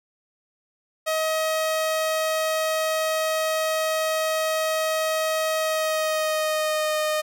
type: tone with pitch glide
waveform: sawtooth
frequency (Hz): 633 to 615.3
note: D#5 to D#5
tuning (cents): +30 to -19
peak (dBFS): -18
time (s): 1.06-7.22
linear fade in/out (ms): 20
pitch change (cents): -49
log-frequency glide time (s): 5.58-6.99
effects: none